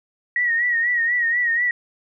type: tone with vibrato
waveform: sine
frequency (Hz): 1900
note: A#6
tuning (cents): +33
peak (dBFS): -17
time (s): 0.36-1.71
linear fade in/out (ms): 2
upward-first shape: sine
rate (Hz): 4.1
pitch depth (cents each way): 63
effects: none